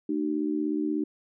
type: tone with amplitude modulation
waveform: sine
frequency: 302.5 Hz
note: D#4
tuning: 49 cents flat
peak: -21 dBFS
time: 0.09-1.04 s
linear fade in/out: 5 ms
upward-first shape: sine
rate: 76.6 Hz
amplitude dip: 90%
effects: none